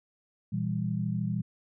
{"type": "chord", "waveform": "sine", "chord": "E diminished", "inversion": "second", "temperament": "just", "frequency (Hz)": [118.67, 164.81, 197.78], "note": ["Bb2", "E3", "G3"], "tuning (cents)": [31, 0, 16], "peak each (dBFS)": -32, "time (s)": [0.52, 1.42], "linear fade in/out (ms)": 10, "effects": []}